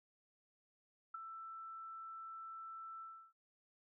sine tone with ADSR envelope, 1328 Hz, E6, 12 cents sharp, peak -39 dBFS, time 1.14-3.33 s, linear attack 8 ms, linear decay 9 ms, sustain -8 dB, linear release 320 ms, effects none

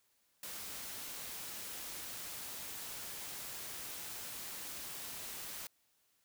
white noise, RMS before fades -45 dBFS, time 0.43-5.67 s, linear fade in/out 2 ms, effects white hiss -75 dBFS RMS until 6.24 s

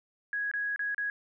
sine tone with dropouts, 1661.2 Hz, G#6, in tune, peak -29 dBFS, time 0.33-1.1 s, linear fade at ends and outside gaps 1 ms, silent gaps 0.514-0.537 / 0.761-0.793 / 0.946-0.98 s, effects none

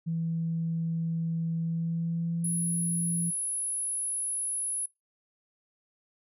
sine tone with pitch glide, 164.81 to 168.76 Hz, E3 to E3, 0 to +41 cents, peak -27 dBFS, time 0.06-3.31 s, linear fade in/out 20 ms, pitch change +41 cents, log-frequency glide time 1.59-2.5 s
sine tone, 10548 Hz, E9, in tune, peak -28 dBFS, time 2.44-4.86 s, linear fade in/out 5 ms
effects noise-tail reverb RT60 0.2 s tail -24 dB re dry + tanh soft clip ceiling -21 dBFS

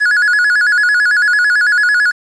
triangle tone with vibrato, 1568 Hz, G6, in tune, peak -7 dBFS, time 0-2.12 s, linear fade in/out 20 ms, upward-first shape square, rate 9 Hz, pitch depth 130 cents each way, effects resampled to 22050 Hz + 7-bit

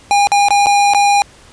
square tone with dropouts, 811 Hz, G#5, 41 cents flat, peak -9 dBFS, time 0.11-1.22 s, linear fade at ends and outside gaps 0 ms, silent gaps 0.271-0.318 / 0.485-0.506 / 0.66-0.668 / 0.936-0.947 s, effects pink hiss -43 dBFS RMS until 1.52 s + resampled to 22050 Hz

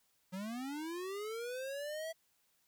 square linear sweep, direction up, 179.4 to 659.3 Hz, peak -40 dBFS, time 0.32-2.13 s, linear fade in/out 20 ms, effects white hiss -75 dBFS RMS until 2.67 s

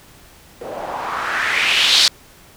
blue noise with low-pass filter sweep, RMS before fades -18 dBFS, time 0.61-2.08 s, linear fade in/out 2 ms, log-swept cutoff 510 to 4600 Hz, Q 3, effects pink hiss -46 dBFS RMS until 2.56 s

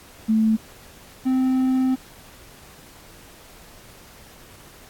sine / triangle tone pair in turn, 220 / 259.5 Hz, A3 / C4, 0 / -14 cents, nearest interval minor third, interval 286 cents, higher second, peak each -15 / -15 dBFS, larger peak neither, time 0.28-0.57 / 1.25-1.96 s, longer second, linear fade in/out 20 ms, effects pink hiss -47 dBFS RMS until 4.89 s + AAC 64 kbps

